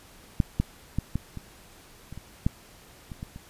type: clicks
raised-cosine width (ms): 5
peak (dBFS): -8 / -10 / -13 / -14 / -24 / -27 / -27 / -10 / -25 / -23 / -28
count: 11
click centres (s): 0.402 / 0.6 / 0.986 / 1.156 / 1.373 / 2.126 / 2.176 / 2.465 / 3.118 / 3.229 / 3.361
effects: pink hiss -52 dBFS RMS until 3.49 s + resampled to 32000 Hz